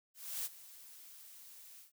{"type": "noise with ADSR envelope", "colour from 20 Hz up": "blue", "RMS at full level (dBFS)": -38, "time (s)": [0.14, 1.92], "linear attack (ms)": 310, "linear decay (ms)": 32, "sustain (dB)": -17, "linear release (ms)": 130, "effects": []}